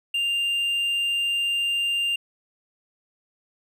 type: tone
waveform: triangle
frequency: 2794 Hz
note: F7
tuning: in tune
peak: -20 dBFS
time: 0.14-2.16 s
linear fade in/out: 5 ms
effects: none